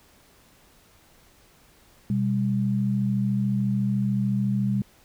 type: tone pair together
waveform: sine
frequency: 125.7 / 199.54 Hz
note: B2 / G3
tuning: +31 / +31 cents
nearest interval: minor sixth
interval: 800 cents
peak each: -25 / -23 dBFS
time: 2.1-4.82 s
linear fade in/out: 2 ms
effects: pink hiss -57 dBFS RMS until 5.04 s